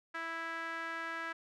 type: tone with band-pass filter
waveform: sawtooth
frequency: 329.6 Hz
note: E4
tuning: in tune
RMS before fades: -40 dBFS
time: 0.14-1.33 s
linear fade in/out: 10 ms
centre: 1600 Hz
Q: 3.2
effects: none